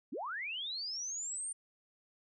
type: linear sweep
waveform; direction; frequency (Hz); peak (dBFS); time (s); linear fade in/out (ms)
sine; up; 191.9 to 9020; -37; 0.12-1.53; 10
effects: none